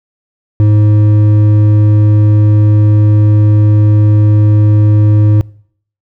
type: tone with hard clipping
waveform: sine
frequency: 105.4 Hz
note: G#2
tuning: 26 cents sharp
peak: -6 dBFS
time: 0.6-5.41 s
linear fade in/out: 0 ms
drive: 7 dB
effects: noise-tail reverb RT60 0.6 s tail -23 dB re dry